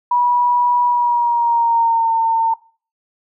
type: tone with pitch glide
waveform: sine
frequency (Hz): 972 to 906.9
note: B5 to A#5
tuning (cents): -28 to -48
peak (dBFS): -12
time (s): 0.11-2.54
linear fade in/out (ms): 5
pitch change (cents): -120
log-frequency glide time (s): 0.86-2.13
effects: noise-tail reverb RT60 0.4 s tail -21 dB re dry